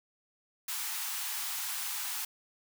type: high-pass noise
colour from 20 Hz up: white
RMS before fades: -36 dBFS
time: 0.68-2.25 s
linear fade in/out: 5 ms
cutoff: 760 Hz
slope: 96 dB/octave
effects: none